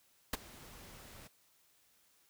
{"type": "noise with ADSR envelope", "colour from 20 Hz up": "pink", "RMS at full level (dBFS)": -32, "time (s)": [0.33, 1.28], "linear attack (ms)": 5, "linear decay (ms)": 21, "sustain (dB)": -22, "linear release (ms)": 14, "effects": ["white hiss -70 dBFS RMS until 2.29 s"]}